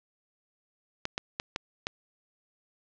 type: clicks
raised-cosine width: 0.2 ms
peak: -13 dBFS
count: 5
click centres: 1.054 / 1.179 / 1.399 / 1.561 / 1.869 s
effects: low-pass 6000 Hz 12 dB/octave